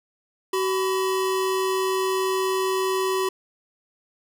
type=tone pair together; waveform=square; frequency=378.7 / 1000 Hz; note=F#4 / B5; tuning=+40 / +21 cents; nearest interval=octave + perfect fourth; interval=1681 cents; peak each=-23 / -29 dBFS; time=0.53-3.29 s; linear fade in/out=5 ms; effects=none